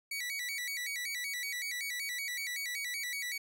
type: tone with vibrato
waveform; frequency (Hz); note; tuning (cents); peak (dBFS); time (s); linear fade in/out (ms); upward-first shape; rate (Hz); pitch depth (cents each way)
sawtooth; 2100; C7; +6; -32; 0.11-3.38; 5; square; 5.3; 120
effects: none

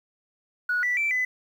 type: tone with pitch steps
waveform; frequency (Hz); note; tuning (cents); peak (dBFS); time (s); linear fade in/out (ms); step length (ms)
sine; 1462 / 1967 / 2334 / 2008; F#6 / B6 / D7 / B6; -21 / -7 / -11 / +28; -21; 0.69-1.25; 5; 140
effects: tanh soft clip ceiling -18 dBFS + 9-bit

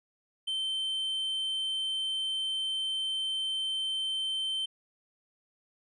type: tone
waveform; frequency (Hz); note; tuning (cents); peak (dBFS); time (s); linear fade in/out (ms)
triangle; 3100; G7; -20; -28; 0.47-4.66; 10
effects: resampled to 24000 Hz

